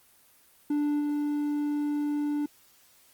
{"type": "tone with level steps", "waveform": "triangle", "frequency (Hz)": 293.7, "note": "D4", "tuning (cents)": 0, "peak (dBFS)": [-22, -24], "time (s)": [0.7, 2.46], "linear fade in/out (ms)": 5, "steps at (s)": 0.99, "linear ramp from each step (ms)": 20, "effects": ["white hiss -60 dBFS RMS until 3.13 s", "Opus 24 kbps"]}